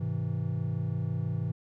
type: chord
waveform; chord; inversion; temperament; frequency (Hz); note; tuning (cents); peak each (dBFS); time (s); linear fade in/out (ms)
triangle; Ab augmented; none; just; 103.83 / 129.78 / 162.23; Ab2 / C3 / E3; 0 / -14 / -27; -31; 0-1.52; 10
effects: none